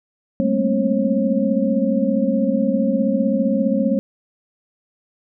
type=tone cluster; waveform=sine; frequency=196.8 / 216.4 / 231.7 / 268.4 / 541 Hz; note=G3 / A3 / A#3 / C4 / C#5; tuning=+7 / -29 / -10 / +44 / -42 cents; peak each=-22 dBFS; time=0.4-3.99 s; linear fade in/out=0 ms; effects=none